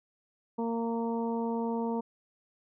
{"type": "harmonic tone", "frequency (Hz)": 230.5, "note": "A#3", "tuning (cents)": -19, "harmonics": [1, 2, 3, 4, 5], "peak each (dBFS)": [-31, -34, -42, -37, -51], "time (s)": [0.58, 2.01], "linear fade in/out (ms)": 10, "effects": []}